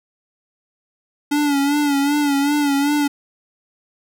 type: tone with vibrato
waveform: square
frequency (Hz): 286.4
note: D4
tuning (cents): -43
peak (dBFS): -16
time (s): 1.31-3.08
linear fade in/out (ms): 10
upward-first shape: sine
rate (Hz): 2.6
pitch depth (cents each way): 55
effects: none